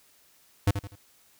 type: tone with echo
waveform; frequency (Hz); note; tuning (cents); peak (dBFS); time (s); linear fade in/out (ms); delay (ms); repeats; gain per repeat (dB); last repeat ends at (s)
square; 100; G2; +35; -19; 0.67-0.71; 5; 82; 3; -9; 0.956
effects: white hiss -61 dBFS RMS until 1.39 s